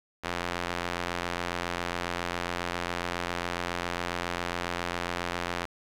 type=tone with band-pass filter; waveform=sawtooth; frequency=87.31 Hz; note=F2; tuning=in tune; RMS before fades=-33 dBFS; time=0.23-5.66 s; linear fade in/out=20 ms; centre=1800 Hz; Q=0.56; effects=9-bit